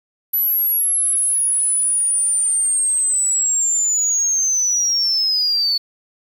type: linear sweep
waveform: sine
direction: down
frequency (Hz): 11920 to 4427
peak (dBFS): -14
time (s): 0.33-5.78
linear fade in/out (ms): 10
effects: tanh soft clip ceiling -10 dBFS + 7-bit